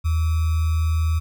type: tone with sample-and-hold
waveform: sine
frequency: 80.4 Hz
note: E2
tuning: 43 cents flat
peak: -17 dBFS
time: 0.04-1.2 s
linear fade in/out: 20 ms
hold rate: 1225 Hz
effects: none